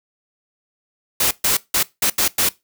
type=noise bursts at uneven times; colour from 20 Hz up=white; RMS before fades=-17 dBFS; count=6; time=1.2-1.31 / 1.44-1.57 / 1.74-1.83 / 2.02-2.1 / 2.18-2.28 / 2.38-2.49 s; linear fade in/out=5 ms; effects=noise-tail reverb RT60 0.2 s tail -20 dB re dry